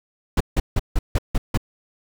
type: noise bursts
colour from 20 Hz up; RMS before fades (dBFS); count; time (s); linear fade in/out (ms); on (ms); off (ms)
brown; -17; 7; 0.37-1.575; 5; 35; 160
effects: none